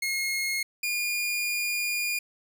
sawtooth tone pair in turn, 2156 / 2426 Hz, C#7 / D#7, -49 / -44 cents, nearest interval major second, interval 205 cents, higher second, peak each -23 dBFS, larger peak neither, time 0.02-0.63 / 0.83-2.19 s, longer second, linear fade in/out 5 ms, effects 10-bit

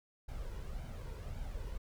brown noise with flanger, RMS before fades -42 dBFS, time 0.28-1.78 s, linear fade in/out 10 ms, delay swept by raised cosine 1.3 to 2.08 ms, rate 1.8 Hz, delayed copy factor +0.55, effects none

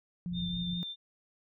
sine tone, 176 Hz, F3, 14 cents sharp, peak -33 dBFS, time 0.26-0.83 s, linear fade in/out 0 ms
white low-pass noise, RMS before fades -44 dBFS, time 0.28-0.79 s, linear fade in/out 50 ms, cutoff 180 Hz, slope 48 dB/octave
sine tone with vibrato, 3600 Hz, A7, 39 cents sharp, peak -37 dBFS, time 0.33-0.96 s, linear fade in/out 50 ms, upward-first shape sine, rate 4.9 Hz, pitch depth 16 cents each way
effects none

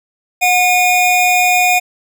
square tone pair together, 726 / 2442 Hz, F#5 / D#7, -33 / -33 cents, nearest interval octave + major sixth, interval 2100 cents, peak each -13 dBFS, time 0.41-1.8 s, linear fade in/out 20 ms, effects none

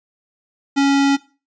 square tone, 278.1 Hz, C#4, 6 cents sharp, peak -13 dBFS, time 0.76-1.17 s, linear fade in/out 20 ms, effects noise-tail reverb RT60 0.3 s tail -17 dB re dry + resampled to 16000 Hz

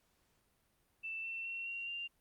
sine tone with pitch steps, 2659 / 2690 / 2721 / 2753 / 2785 Hz, E7 / E7 / F7 / F7 / F7, +14 / +34 / -46 / -25 / -5 cents, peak -39 dBFS, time 1.03-2.08 s, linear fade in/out 20 ms, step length 210 ms, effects pink hiss -75 dBFS RMS until 2.2 s + Opus 48 kbps

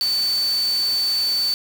sine tone in noise, 4520 Hz, C#8, 33 cents sharp, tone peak -18 dBFS, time 0.01-1.54 s, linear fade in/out 0 ms, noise white, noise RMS -33 dBFS, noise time 0.01-1.54 s, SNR +12 dB, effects none

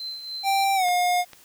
sine tone with tremolo, 4087 Hz, C8, 41 cents flat, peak -29 dBFS, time 0-0.64 s, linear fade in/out 2 ms, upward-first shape triangle, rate 3.5 Hz, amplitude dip 60%
square tone with pitch glide, 784 to 714.8 Hz, G5 to F5, 0 to +40 cents, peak -20 dBFS, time 0.43-1.25 s, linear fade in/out 50 ms, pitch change -160 cents, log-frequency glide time 0.75-0.86 s
clicks, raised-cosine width 0.2 ms, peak -24 dBFS, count 2, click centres 0.885 / 1.333 s
effects white hiss -53 dBFS RMS until 1.44 s

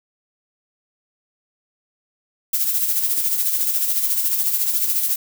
violet noise with tremolo, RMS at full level -18 dBFS, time 2.53-5.16 s, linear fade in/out 5 ms, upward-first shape sine, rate 14 Hz, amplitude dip 50%, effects none

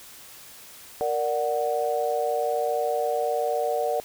sine chord, Bb augmented, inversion none, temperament equal, 466.2 / 587.3 / 740 Hz, Bb4 / D5 / F#5, 0 / 0 / 0 cents, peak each -27 dBFS, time 1.01-4 s, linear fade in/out 0 ms, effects white hiss -46 dBFS RMS until 4.04 s

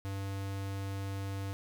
square tone, 98 Hz, G2, in tune, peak -36 dBFS, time 0.05-1.53 s, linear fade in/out 0 ms, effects 12-bit

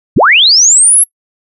sine linear sweep, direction up, 42.98 to 11340 Hz, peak -3 dBFS, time 0.16-1.04 s, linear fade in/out 10 ms, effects noise-tail reverb RT60 0.1 s tail -26 dB re dry

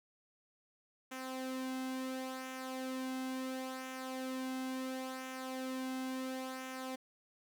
sawtooth tone with flanger, 260 Hz, C4, 11 cents flat, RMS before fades -41 dBFS, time 1.11-6.96 s, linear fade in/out 10 ms, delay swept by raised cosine 0.22 to 1.72 ms, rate 0.72 Hz, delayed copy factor -0.55, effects none

